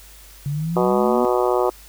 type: exponential sweep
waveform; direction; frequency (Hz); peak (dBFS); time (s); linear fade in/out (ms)
sine; up; 138.59 to 249; -21; 0.46-1.25; 0
type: harmonic tone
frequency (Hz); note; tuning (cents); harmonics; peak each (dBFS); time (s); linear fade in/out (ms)
123.47; B2; 0; 3 / 4 / 5 / 6 / 7 / 8 / 9 / 10; -20 / -22 / -24 / -26 / -27 / -28 / -29 / -30; 0.76-1.7; 5
effects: added 50 Hz sine -45 dBFS peak until 1.88 s + white hiss -46 dBFS RMS until 1.88 s